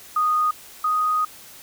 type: tone pair in turn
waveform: sine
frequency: 1237 / 1245.6 Hz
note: D#6 / D#6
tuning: -10 / +2 cents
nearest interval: unison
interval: 12 cents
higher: second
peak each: -17 / -18 dBFS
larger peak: first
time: 0.16-0.51 / 0.84-1.25 s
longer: second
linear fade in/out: 5 ms
effects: white hiss -44 dBFS RMS until 1.62 s